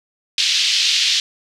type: band-pass noise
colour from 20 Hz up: pink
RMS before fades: -17 dBFS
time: 0.38-1.2 s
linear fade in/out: 2 ms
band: 2900 to 5200 Hz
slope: 24 dB/octave
effects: none